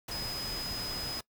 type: tone in noise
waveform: sine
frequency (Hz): 5030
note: D#8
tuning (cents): +18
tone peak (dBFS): -36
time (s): 0.11-1.2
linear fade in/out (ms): 5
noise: pink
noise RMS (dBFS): -40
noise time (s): 0.08-1.21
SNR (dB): +1
effects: noise-tail reverb RT60 0.1 s tail -21 dB re dry